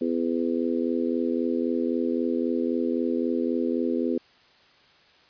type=harmonic tone; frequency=83.8 Hz; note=E2; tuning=29 cents sharp; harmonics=3 / 4 / 5 / 6; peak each=-26 / -28 / -30 / -32 dBFS; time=0.01-4.18 s; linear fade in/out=5 ms; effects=white hiss -57 dBFS RMS until 5.29 s + resampled to 11025 Hz